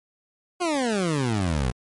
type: exponential sweep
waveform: 20% pulse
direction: down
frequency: 369.1 to 58.1 Hz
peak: -17 dBFS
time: 0.6-1.72 s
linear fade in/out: 20 ms
effects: MP3 48 kbps